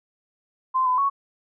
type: tone with pitch steps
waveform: sine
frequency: 1038 / 1009 / 1110 Hz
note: C6 / B5 / C#6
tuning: -14 / +37 / +2 cents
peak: -18 dBFS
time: 0.74-1.1 s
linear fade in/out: 20 ms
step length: 120 ms
effects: none